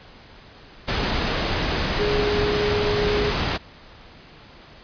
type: tone in noise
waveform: sine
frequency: 415.3 Hz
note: G#4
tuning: in tune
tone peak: -21 dBFS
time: 1.98-3.31 s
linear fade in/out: 20 ms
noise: pink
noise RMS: -23 dBFS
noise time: 0.87-3.58 s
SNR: -1 dB
effects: pink hiss -46 dBFS RMS until 4.83 s + resampled to 11025 Hz